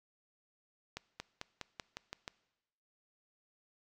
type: accelerating click train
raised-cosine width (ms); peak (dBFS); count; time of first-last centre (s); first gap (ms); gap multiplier
0.2; -23; 8; 0.97-2.279; 230; 0.93
effects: noise-tail reverb RT60 1.0 s tail -21 dB re dry